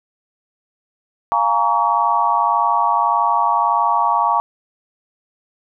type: chord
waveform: sine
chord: Bb minor seventh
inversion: second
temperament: equal with one note detuned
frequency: 698.5 / 830.6 / 932.3 / 1130.1 Hz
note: F5 / Ab5 / Bb5 / Db6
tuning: 0 / 0 / 0 / +33 cents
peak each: -22 / -21 / -17 / -18 dBFS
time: 1.32-4.4 s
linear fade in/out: 0 ms
effects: none